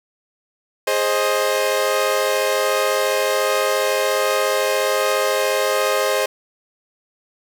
sawtooth chord, Ab major, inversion none, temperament equal with one note detuned, 415.3 / 528.1 / 622.3 Hz, Ab4 / C5 / Eb5, 0 / +16 / 0 cents, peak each -19 / -16 / -18 dBFS, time 0.87-6.26 s, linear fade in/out 5 ms, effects none

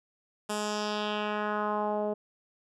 10% pulse tone with low-pass filter sweep, 210 Hz, G#3, 19 cents sharp, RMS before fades -31 dBFS, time 0.49-2.14 s, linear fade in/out 10 ms, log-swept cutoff 9600 to 540 Hz, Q 2.1, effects none

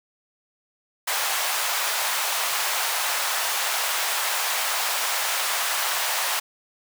pink high-pass noise, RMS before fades -25 dBFS, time 1.07-6.4 s, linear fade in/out 10 ms, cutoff 720 Hz, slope 24 dB/octave, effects none

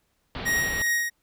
pink low-pass noise, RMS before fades -34 dBFS, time 0.35-0.82 s, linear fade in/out 0 ms, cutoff 4300 Hz, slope 48 dB/octave
45% pulse tone with tremolo, 1881 Hz, A#6, 15 cents sharp, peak -21 dBFS, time 0.45-1.1 s, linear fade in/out 20 ms, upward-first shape sine, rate 2.7 Hz, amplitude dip 50%
click, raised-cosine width 0.2 ms, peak -26 dBFS, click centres 0.866 s
effects pink hiss -71 dBFS RMS until 1.22 s

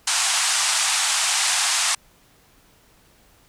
white band-pass noise, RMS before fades -21 dBFS, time 0.07-1.95 s, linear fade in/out 5 ms, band 720 to 9400 Hz, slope 48 dB/octave, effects pink hiss -56 dBFS RMS until 3.48 s

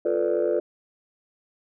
sine chord, B half-diminished seventh, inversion second, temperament equal with one note detuned, 349.2 / 440 / 496.2 / 587.3 Hz, F4 / A4 / B4 / D5, 0 / 0 / +8 / 0 cents, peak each -25 dBFS, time 0.05-0.6 s, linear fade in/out 5 ms, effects tanh soft clip ceiling -14 dBFS

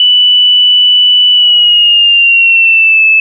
sine tone with pitch glide, 2972 to 2617 Hz, F#7 to E7, +7 to -13 cents, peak -3 dBFS, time 0-3.2 s, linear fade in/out 2 ms, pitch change -220 cents, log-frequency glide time 1.32-3.03 s, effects none

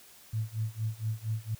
sine tone with tremolo, 110.3 Hz, A2, 5 cents sharp, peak -27 dBFS, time 0.33-1.55 s, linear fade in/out 5 ms, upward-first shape sine, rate 4.3 Hz, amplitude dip 95%, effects white hiss -55 dBFS RMS until 1.59 s

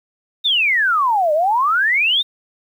sine exponential two-way sweep, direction down then up, 3743 to 587.3 to 3743 Hz, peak -13 dBFS, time 0.44-2.23 s, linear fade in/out 20 ms, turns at 1.33 s, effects 8-bit

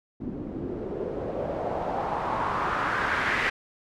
white noise with low-pass filter sweep, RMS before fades -29 dBFS, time 0.2-3.5 s, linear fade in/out 10 ms, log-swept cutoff 260 to 2000 Hz, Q 2.6, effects none

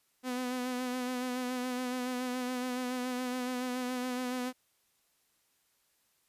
sawtooth tone with vibrato, 251 Hz, B3, 28 cents sharp, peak -29 dBFS, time 0.23-4.53 s, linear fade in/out 50 ms, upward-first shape sine, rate 7.1 Hz, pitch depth 31 cents each way, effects white hiss -73 dBFS RMS until 6.28 s + resampled to 32000 Hz

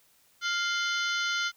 harmonic tone with a mistuned harmonic, 699 Hz, F5, 1 cent sharp, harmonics 2 / 3 / 4 / 5 / 6 / 7 / 8 / 9, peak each -29 / -35 / -36 / -37 / -38 / -41 / -45 / -41 dBFS, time 0.41-1.52 s, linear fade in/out 50 ms, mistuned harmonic 4, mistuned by +140 cents, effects white hiss -64 dBFS RMS until 1.56 s

